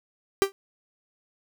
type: tone with exponential decay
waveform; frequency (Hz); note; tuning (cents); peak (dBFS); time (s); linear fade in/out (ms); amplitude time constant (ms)
45% pulse; 392; G4; 0; -13; 0.42-0.52; 0; 21
effects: none